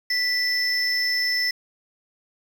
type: tone pair together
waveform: triangle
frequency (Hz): 1975.5 / 5274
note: B6 / E8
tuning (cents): 0 / 0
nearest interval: octave + perfect fourth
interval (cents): 1700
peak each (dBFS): -22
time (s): 0.1-1.51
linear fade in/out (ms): 5
effects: 7-bit